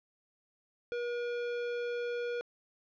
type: tone with hard clipping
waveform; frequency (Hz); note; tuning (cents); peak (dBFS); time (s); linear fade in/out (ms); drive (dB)
sine; 480; B4; -49; -35; 0.92-2.41; 0; 16
effects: low-pass 4000 Hz 12 dB/octave